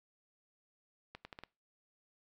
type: accelerating click train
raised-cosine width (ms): 0.3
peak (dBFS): -30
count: 5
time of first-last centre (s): 1.15-1.436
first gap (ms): 100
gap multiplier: 0.78
effects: noise-tail reverb RT60 0.3 s tail -23 dB re dry